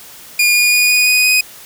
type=tone with pitch steps; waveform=sawtooth; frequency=2428 / 2442 / 2456 / 2470 / 2485 / 2499 Hz; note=D#7 / D#7 / D#7 / D#7 / D#7 / D#7; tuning=-43 / -33 / -23 / -13 / -3 / +7 cents; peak=-6 dBFS; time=0.39-1.41 s; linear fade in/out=5 ms; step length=170 ms; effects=white hiss -37 dBFS RMS until 1.65 s